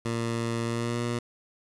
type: tone with pitch glide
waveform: 15% pulse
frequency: 116.1 to 119.3 Hz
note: A#2 to A#2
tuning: -7 to +41 cents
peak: -21 dBFS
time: 0.05-1.19 s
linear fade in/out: 5 ms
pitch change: +48 cents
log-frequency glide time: 0.65-1 s
effects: resampled to 24000 Hz + 8-bit